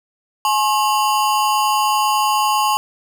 square ring-modulated tone, 961 Hz, B5, 48 cents flat, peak -12 dBFS, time 0.45-2.77 s, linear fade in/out 0 ms, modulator 115 Hz, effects none

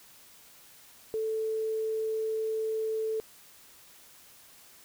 sine tone, 440 Hz, A4, in tune, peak -28 dBFS, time 1.14-3.2 s, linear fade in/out 0 ms, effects white hiss -55 dBFS RMS until 4.84 s

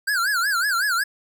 square tone with vibrato, 1519 Hz, F#6, 45 cents sharp, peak -20 dBFS, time 0.07-1.04 s, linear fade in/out 10 ms, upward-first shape sine, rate 5.4 Hz, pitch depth 200 cents each way, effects none

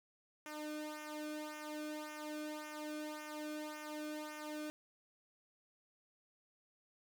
sawtooth tone with flanger, 303.2 Hz, D#4, 45 cents flat, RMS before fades -45 dBFS, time 0.46-4.7 s, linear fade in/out 0 ms, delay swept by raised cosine 0.23 to 1.05 ms, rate 1.8 Hz, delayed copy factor -0.8, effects none

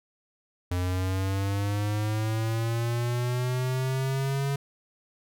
square linear sweep, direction up, 88.7 to 140 Hz, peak -26 dBFS, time 0.71-4.56 s, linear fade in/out 5 ms, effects none

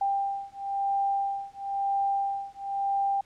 sine beating tone pair, 792 / 792.99 Hz, G5 / G5, +18 / +20 cents, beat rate 0.99 Hz, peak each -29 dBFS, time 0.01-3.21 s, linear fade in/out 5 ms, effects pink hiss -62 dBFS RMS until 3.25 s + low-pass 8000 Hz 12 dB/octave

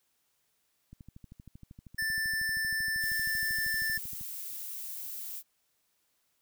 click train, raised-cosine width 5 ms, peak -36 dBFS, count 43, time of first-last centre 0.93-4.211 s, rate 12.8 Hz
square tone, 1770 Hz, A6, 10 cents sharp, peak -30 dBFS, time 1.98-3.98 s, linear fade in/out 10 ms
violet noise, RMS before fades -40 dBFS, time 2.99-5.43 s, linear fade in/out 50 ms
effects white hiss -75 dBFS RMS until 6.41 s

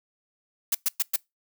blue noise bursts, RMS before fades -23 dBFS, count 4, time 0.72-1.162 s, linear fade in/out 5 ms, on 28 ms, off 110 ms, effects noise-tail reverb RT60 0.2 s tail -25 dB re dry

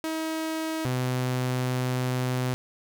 sawtooth tone pair in turn, 319.1 / 126.93 Hz, D#4 / B2, +44 / +48 cents, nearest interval octave + major third, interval 1596 cents, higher first, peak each -24 / -21 dBFS, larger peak second, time 0.04-0.85 / 0.85-2.54 s, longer second, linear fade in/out 0 ms, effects none

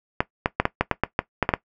clicks, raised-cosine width 0.5 ms, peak -3 dBFS, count 11, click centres 0.205 / 0.459 / 0.6 / 0.654 / 0.81 / 0.913 / 1.036 / 1.191 / 1.427 / 1.491 / 1.538 s, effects noise-tail reverb RT60 0.1 s tail -17 dB re dry

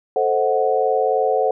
sine chord, A diminished seventh, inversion none, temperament equal, 440 / 523.3 / 622.3 / 740 Hz, A4 / C5 / Eb5 / Gb5, 0 / 0 / 0 / 0 cents, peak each -20 / -20 / -26 / -20 dBFS, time 0.16-1.51 s, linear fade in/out 2 ms, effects none

